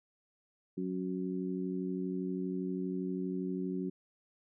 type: harmonic tone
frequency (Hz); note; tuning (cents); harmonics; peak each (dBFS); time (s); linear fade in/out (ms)
92.5; F#2; 0; 2 / 3 / 4; -36 / -38 / -39; 0.77-3.9; 10
effects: none